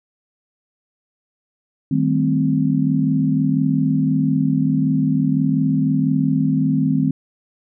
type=chord; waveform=sine; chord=A half-diminished seventh; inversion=second; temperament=equal; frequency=155.56 / 196 / 220 / 261.6 Hz; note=Eb3 / G3 / A3 / C4; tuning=0 / 0 / 0 / 0 cents; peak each=-19 / -23 / -24 / -18 dBFS; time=1.91-7.11 s; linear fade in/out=5 ms; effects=none